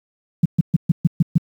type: tone bursts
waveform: sine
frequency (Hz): 164.81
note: E3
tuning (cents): 0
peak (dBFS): -8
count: 7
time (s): 0.43-1.378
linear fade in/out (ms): 5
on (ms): 24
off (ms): 130
effects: high-pass 100 Hz 12 dB/octave + 8-bit